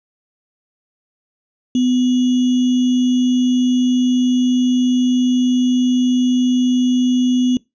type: tone with sample-and-hold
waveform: sine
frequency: 250.8 Hz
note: B3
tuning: 27 cents sharp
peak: -12 dBFS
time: 1.75-7.57 s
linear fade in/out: 2 ms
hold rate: 3150 Hz
effects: noise-tail reverb RT60 0.2 s tail -23 dB re dry + resampled to 16000 Hz